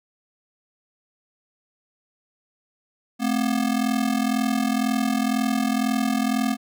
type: ring-modulated tone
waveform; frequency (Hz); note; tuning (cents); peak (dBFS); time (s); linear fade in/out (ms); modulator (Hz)
square; 240; B3; -49; -18; 3.19-6.57; 50; 21
effects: none